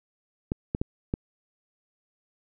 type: clicks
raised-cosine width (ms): 3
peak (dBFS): -13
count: 4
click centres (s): 0.519 / 0.749 / 0.815 / 1.139
effects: none